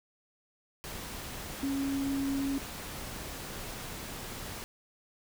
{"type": "tone in noise", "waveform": "sine", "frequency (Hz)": 275, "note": "C#4", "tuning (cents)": -14, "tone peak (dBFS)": -29, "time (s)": [1.63, 2.58], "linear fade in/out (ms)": 0, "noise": "pink", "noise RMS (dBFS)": -41, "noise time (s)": [0.84, 4.64], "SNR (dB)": 9, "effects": []}